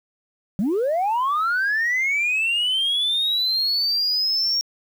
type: linear sweep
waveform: sine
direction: up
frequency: 174.61 to 5588 Hz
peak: -17 dBFS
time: 0.59-4.61 s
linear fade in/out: 0 ms
effects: tanh soft clip ceiling -16 dBFS + 8-bit